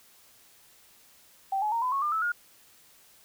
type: tone with pitch steps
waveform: sine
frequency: 778 / 848.4 / 925.2 / 1008.9 / 1100.3 / 1199.8 / 1308.4 / 1426.9 Hz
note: G5 / G#5 / A#5 / B5 / C#6 / D6 / E6 / F6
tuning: -13 / +37 / -13 / +37 / -13 / +37 / -13 / +37 cents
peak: -25 dBFS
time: 1.52-2.32 s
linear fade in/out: 5 ms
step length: 100 ms
effects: white hiss -58 dBFS RMS until 3.24 s